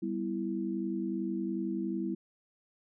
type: chord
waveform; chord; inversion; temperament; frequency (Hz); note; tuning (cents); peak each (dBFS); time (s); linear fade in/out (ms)
sine; E minor; first; equal; 196 / 246.9 / 329.6; G3 / B3 / E4; 0 / 0 / 0; -35 / -38 / -34; 0.02-2.15; 10
effects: none